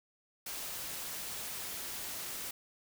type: noise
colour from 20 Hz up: white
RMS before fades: -41 dBFS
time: 0.46-2.51 s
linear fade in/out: 5 ms
effects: none